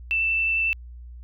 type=tone with vibrato; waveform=sine; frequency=2661 Hz; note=E7; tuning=16 cents sharp; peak=-20 dBFS; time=0.11-0.73 s; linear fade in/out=0 ms; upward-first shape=triangle; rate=11 Hz; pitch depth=10 cents each way; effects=added 60 Hz sine -38 dBFS peak until 1.23 s